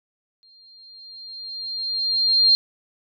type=tone with exponential growth; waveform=sine; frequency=4198 Hz; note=C8; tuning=5 cents sharp; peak=-11 dBFS; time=0.43-2.55 s; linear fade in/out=0 ms; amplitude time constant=460 ms; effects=none